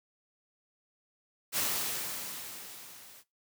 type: noise with level ramp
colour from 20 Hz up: white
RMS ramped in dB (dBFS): -29 to -54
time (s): 1.52-3.24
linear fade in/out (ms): 50
effects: noise-tail reverb RT60 0.2 s tail -19 dB re dry + high-pass 100 Hz 12 dB/octave